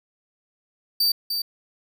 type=tone with echo; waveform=45% pulse; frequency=4631 Hz; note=D8; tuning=25 cents flat; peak=-17 dBFS; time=1-1.12 s; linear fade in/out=5 ms; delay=300 ms; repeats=1; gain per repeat=-6 dB; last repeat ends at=1.42 s; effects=none